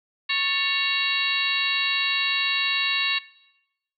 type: harmonic tone with a mistuned harmonic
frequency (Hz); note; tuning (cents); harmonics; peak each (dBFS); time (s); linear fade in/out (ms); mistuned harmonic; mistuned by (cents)
553; C#5; -4; 2 / 3 / 4 / 5 / 6 / 7 / 8; -34 / -30 / -28 / -26 / -36 / -27 / -32; 0.29-3.19; 10; 3; +110
effects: noise-tail reverb RT60 0.9 s tail -19 dB re dry